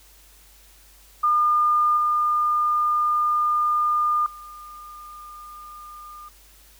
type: tone with level steps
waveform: sine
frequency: 1210 Hz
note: D#6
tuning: 49 cents flat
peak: -16 / -18 / -38 dBFS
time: 1.23-6.29 s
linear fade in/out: 10 ms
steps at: 1.97 / 4.26 s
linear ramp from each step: 2 ms
effects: added 49 Hz sine -53 dBFS peak until 6.79 s + white hiss -53 dBFS RMS until 6.79 s